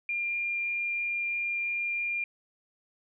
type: tone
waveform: sine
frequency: 2399 Hz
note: D7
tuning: 36 cents sharp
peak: -28 dBFS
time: 0.09-2.24 s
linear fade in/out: 2 ms
effects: none